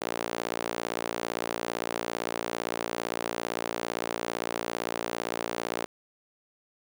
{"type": "tone with high-pass filter", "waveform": "sawtooth", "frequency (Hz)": 57.7, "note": "A#1", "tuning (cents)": -17, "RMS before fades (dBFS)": -33, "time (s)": [0.01, 5.86], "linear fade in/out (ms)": 10, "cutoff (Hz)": 440, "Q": 1.1, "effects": []}